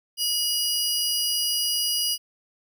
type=tone pair together; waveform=sawtooth; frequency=2904 / 4887 Hz; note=F#7 / D#8; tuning=-33 / -32 cents; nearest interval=major sixth; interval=901 cents; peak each=-23 / -22 dBFS; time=0.17-2.18 s; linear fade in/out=50 ms; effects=none